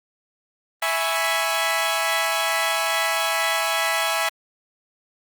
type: chord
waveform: 15% pulse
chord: C# minor seventh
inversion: first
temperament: equal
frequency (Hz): 659.3 / 830.6 / 987.8 / 1108.7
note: E5 / G#5 / B5 / C#6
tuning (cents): 0 / 0 / 0 / 0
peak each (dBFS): -18 / -19 / -22 / -22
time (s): 0.82-4.29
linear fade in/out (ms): 5
effects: Opus 32 kbps